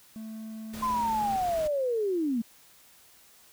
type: tone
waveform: triangle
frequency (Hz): 220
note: A3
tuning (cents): 0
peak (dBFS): -35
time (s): 0.16-1.36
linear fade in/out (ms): 0
type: noise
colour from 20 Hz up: pink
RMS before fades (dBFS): -42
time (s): 0.73-1.68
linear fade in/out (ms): 10
type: linear sweep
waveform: sine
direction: down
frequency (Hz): 1046.5 to 215.7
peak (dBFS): -25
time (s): 0.82-2.42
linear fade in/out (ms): 10
effects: white hiss -57 dBFS RMS until 3.52 s